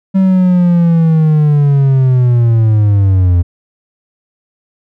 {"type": "linear sweep", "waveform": "triangle", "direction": "down", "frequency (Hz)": [192.7, 85.4], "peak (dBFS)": -4, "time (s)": [0.14, 3.43], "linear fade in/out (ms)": 20, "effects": []}